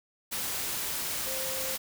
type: tone in noise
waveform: sine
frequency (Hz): 526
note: C5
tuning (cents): +9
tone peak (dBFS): -38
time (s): 1.26-1.76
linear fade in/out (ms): 20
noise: white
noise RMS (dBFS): -33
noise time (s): 0.31-1.78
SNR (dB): -8
effects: none